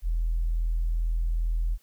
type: tone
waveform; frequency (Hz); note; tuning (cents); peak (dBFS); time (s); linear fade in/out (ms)
sine; 41.2; E1; 0; -22; 0.02-1.78; 50
effects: tanh soft clip ceiling -19 dBFS + white hiss -65 dBFS RMS until 1.82 s